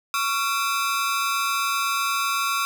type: ring-modulated tone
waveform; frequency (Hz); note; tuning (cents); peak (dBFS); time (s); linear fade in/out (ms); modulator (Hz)
sawtooth; 1244.5; D#6; 0; -15; 0.14-2.65; 0; 126
effects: none